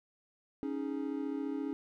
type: chord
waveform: triangle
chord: C# suspended second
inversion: none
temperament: just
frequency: 277.2 / 311.8 / 415.8 Hz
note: C#4 / D#4 / G#4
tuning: 0 / +4 / +2 cents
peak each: -34 / -37 / -40 dBFS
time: 0.63-1.73 s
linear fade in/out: 0 ms
effects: none